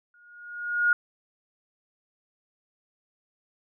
sine tone with exponential growth, 1435 Hz, F6, 47 cents sharp, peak -16 dBFS, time 0.14-0.93 s, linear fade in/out 2 ms, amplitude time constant 170 ms, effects none

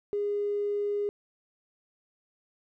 triangle tone with tanh clipping, 409.9 Hz, G#4, 23 cents flat, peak -26 dBFS, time 0.13-1.09 s, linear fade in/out 0 ms, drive 2 dB, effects none

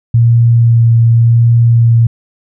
sine tone with vibrato, 116.54 Hz, A#2, in tune, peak -4 dBFS, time 0.14-2.07 s, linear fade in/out 5 ms, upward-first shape sine, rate 0.89 Hz, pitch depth 13 cents each way, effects none

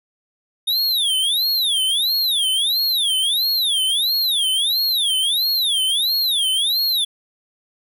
square tone with vibrato, 3624 Hz, A#7, 50 cents flat, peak -17 dBFS, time 0.67-7.05 s, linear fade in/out 10 ms, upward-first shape sine, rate 1.5 Hz, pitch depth 300 cents each way, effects none

